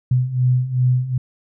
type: beating tone pair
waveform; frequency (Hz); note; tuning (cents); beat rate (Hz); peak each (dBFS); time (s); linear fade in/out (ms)
sine; 124.6 / 127.2; B2 / C3; +16 / -48; 2.6; -20 / -16; 0.11-1.18; 5
effects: none